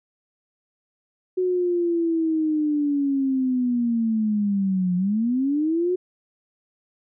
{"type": "linear two-way sweep", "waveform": "sine", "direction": "down then up", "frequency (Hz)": [370, 177.2, 370], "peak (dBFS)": -19, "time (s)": [1.37, 5.96], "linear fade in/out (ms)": 10, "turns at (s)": 4.96, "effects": []}